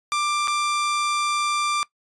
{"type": "tone with dropouts", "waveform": "sawtooth", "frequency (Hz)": 1183, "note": "D6", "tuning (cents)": 12, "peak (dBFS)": -17, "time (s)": [0.12, 1.83], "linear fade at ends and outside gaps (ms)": 0, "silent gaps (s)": [0.474, 0.48], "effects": ["noise-tail reverb RT60 0.1 s tail -20 dB re dry", "resampled to 22050 Hz"]}